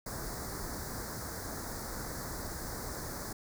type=band-stop noise; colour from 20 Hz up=pink; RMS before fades=-40 dBFS; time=0.06-3.33 s; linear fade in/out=5 ms; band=1900 to 4400 Hz; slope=48 dB/octave; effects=none